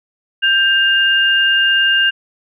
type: tone pair together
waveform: sine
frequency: 1579.3 / 2814 Hz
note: G6 / F7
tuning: +12 / +12 cents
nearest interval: minor seventh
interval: 1000 cents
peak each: -13 dBFS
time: 0.42-2.11 s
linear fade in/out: 20 ms
effects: none